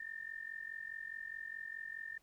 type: tone with amplitude modulation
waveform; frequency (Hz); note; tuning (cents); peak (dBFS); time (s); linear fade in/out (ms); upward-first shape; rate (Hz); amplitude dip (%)
sine; 1800; A6; +39; -39; 0-2.18; 5; sine; 44.8; 85
effects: pink hiss -73 dBFS RMS until 2.22 s